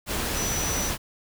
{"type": "tone in noise", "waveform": "sine", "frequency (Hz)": 5920, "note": "F#8", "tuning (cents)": 0, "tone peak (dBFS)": -29, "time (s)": [0.34, 0.92], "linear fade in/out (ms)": 50, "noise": "pink", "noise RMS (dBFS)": -28, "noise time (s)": [0.06, 0.98], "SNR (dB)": -4, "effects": []}